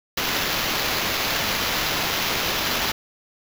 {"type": "noise with sample-and-hold", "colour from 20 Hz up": "violet", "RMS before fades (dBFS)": -24, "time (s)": [0.17, 2.92], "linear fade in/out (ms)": 5, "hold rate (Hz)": 8820, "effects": []}